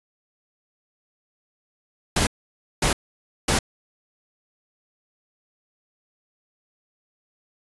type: noise bursts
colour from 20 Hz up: pink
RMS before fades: -20 dBFS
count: 3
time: 2.16-3.59 s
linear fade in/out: 5 ms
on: 110 ms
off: 550 ms
effects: resampled to 24000 Hz